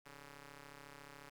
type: ring-modulated tone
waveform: 5% pulse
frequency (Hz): 143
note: D3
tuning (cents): -46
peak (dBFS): -39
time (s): 0.05-1.3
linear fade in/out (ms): 10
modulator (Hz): 698
effects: none